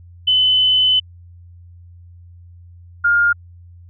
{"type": "tone pair in turn", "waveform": "sine", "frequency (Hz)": [3023, 1412.7], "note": ["F#7", "F6"], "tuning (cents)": [36, 19], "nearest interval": "octave + minor second", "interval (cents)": 1317, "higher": "first", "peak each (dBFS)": -11, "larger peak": "neither", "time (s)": [[0.27, 1], [3.04, 3.33]], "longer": "first", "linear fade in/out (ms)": 10, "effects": ["added 87 Hz sine -39 dBFS peak until 3.89 s"]}